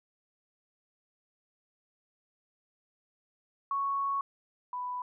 sine tone pair in turn, 1108.7 / 991.9 Hz, C#6 / B5, 0 / +7 cents, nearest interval major second, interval 193 cents, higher first, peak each -28 / -33 dBFS, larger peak first, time 3.71-4.21 / 4.73-5.02 s, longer first, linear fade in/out 2 ms, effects none

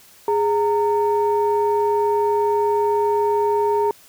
sine tone pair together, 413.9 / 920 Hz, G#4 / A#5, -6 / -23 cents, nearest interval octave + major second, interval 1383 cents, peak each -17 / -19 dBFS, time 0.28-3.91 s, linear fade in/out 2 ms, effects tanh soft clip ceiling -9 dBFS + white hiss -49 dBFS RMS until 4.08 s

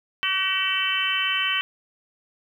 harmonic tone, 381 Hz, G4, 49 cents flat, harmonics 3 / 4 / 5 / 6 / 7 / 8, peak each -31 / -30 / -30 / -31 / -27 / -25 dBFS, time 0.23-1.61 s, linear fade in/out 0 ms, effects 9-bit

